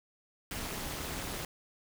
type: noise with amplitude modulation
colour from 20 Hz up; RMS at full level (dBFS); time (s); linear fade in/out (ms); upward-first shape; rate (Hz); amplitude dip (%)
pink; -35; 0.51-1.45; 2; sine; 218; 80
effects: none